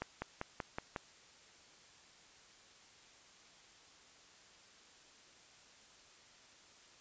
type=accelerating click train; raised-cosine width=0.5 ms; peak=-23 dBFS; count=6; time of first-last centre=0.02-0.962 s; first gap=200 ms; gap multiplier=0.97; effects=white hiss -61 dBFS RMS until 7 s + resampled to 16000 Hz